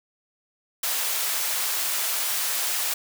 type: high-pass noise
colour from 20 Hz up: white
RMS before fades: -26 dBFS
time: 0.83-2.94 s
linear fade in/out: 5 ms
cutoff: 640 Hz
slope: 12 dB/octave
effects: none

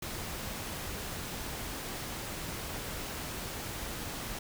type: noise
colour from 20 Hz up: pink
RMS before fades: -39 dBFS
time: 0.02-4.39 s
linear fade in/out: 5 ms
effects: none

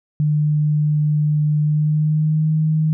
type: tone with pitch glide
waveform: sine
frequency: 150.4 to 156.24 Hz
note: D3 to D#3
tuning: +42 to +8 cents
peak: -14 dBFS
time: 0.2-2.93 s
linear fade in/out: 0 ms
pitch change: +66 cents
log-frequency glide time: 1.62-2.51 s
effects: none

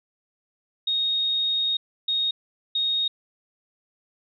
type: tone bursts at uneven times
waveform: sine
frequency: 3729 Hz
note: A#7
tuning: in tune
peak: -21 dBFS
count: 3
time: 0.87-1.77 / 2.08-2.31 / 2.75-3.08 s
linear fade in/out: 5 ms
effects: none

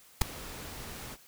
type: noise with ADSR envelope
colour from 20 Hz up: pink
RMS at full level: -20 dBFS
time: 0.21-1.17 s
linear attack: 7 ms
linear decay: 4 ms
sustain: -23 dB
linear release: 40 ms
effects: white hiss -58 dBFS RMS until 1.27 s

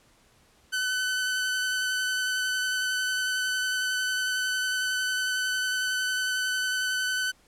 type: tone with vibrato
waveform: sawtooth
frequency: 1510 Hz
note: F#6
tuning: 35 cents sharp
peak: -22 dBFS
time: 0.72-7.32 s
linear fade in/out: 20 ms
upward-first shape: sine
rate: 11 Hz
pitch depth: 14 cents each way
effects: pink hiss -61 dBFS RMS until 7.47 s + low-pass 11000 Hz 12 dB/octave

